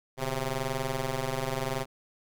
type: ring-modulated tone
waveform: 10% pulse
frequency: 131.3 Hz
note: C3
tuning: 6 cents sharp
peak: -18 dBFS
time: 0.17-1.86 s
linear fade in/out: 50 ms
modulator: 273 Hz
effects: none